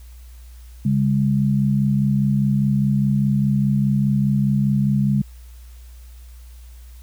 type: tone pair together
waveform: sine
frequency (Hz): 138.59 / 203.5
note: C#3 / G#3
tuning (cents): 0 / -35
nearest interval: perfect fifth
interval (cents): 665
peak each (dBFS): -18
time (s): 0.85-5.22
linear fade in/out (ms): 5
effects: added 60 Hz sine -38 dBFS peak until 7.02 s + white hiss -54 dBFS RMS until 7.02 s